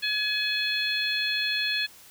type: harmonic tone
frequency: 847 Hz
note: G#5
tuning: 34 cents sharp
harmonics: 2 / 3 / 4 / 5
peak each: -30 / -30 / -30 / -30 dBFS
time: 0.02-1.87 s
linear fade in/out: 20 ms
effects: white hiss -51 dBFS RMS until 2.1 s